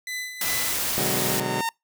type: tone with tremolo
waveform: sawtooth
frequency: 2006 Hz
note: B6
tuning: 26 cents sharp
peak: -25 dBFS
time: 0.07-0.73 s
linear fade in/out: 2 ms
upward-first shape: sine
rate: 2.7 Hz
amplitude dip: 60%
type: noise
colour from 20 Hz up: white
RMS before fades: -26 dBFS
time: 0.41-1.4 s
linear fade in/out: 2 ms
type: tone with exponential growth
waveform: sawtooth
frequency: 915 Hz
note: A#5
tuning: 32 cents flat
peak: -19 dBFS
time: 0.63-1.69 s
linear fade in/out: 1 ms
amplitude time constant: 230 ms
type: chord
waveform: 15% pulse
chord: G# half-diminished seventh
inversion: first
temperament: just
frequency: 124.59 / 149.51 / 186.89 / 207.7 Hz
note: B2 / D3 / F#3 / G#3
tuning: +16 / +31 / +18 / 0 cents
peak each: -25 / -26 / -25 / -27 dBFS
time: 0.98-1.61 s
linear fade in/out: 0 ms
effects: noise-tail reverb RT60 0.2 s tail -26 dB re dry